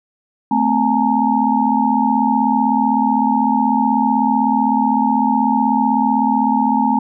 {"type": "tone cluster", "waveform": "sine", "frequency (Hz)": [220.9, 260.3, 846, 922], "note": ["A3", "C4", "G#5", "A#5"], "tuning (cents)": [7, -9, 32, -19], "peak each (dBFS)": -18, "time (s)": [0.51, 6.99], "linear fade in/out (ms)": 5, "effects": []}